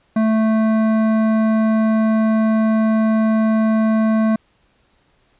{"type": "tone with hard clipping", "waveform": "sine", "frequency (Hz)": 220, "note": "A3", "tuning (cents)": 0, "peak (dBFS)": -15, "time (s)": [0.16, 4.36], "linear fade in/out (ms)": 5, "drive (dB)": 13, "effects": ["pink hiss -60 dBFS RMS until 5.39 s", "resampled to 8000 Hz"]}